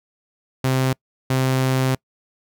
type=tone bursts at uneven times; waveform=sawtooth; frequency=130.81 Hz; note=C3; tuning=in tune; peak=-13 dBFS; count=2; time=0.64-0.93 / 1.3-1.95 s; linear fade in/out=5 ms; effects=noise-tail reverb RT60 0.1 s tail -26 dB re dry